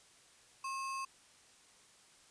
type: tone with sample-and-hold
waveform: sine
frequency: 1077 Hz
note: C6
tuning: 50 cents sharp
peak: -37 dBFS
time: 0.64-1.05 s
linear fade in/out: 5 ms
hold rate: 3675 Hz
effects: white hiss -63 dBFS RMS until 2.3 s + resampled to 22050 Hz